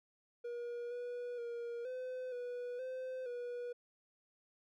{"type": "tone with pitch steps", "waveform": "triangle", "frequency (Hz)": [478, 486.8, 472.2, 509, 489.5, 515, 485.5], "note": ["A#4", "B4", "A#4", "C5", "B4", "C5", "B4"], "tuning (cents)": [43, -25, 22, -48, -15, -28, -30], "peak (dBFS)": -38, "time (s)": [0.44, 3.73], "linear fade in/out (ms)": 10, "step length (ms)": 470, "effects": []}